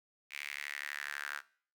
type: tone with high-pass filter sweep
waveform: sawtooth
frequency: 72.1 Hz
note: D2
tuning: 31 cents flat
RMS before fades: -42 dBFS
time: 0.3-1.42 s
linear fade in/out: 50 ms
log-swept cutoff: 2300 to 1500 Hz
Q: 5.1
effects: noise-tail reverb RT60 0.5 s tail -20 dB re dry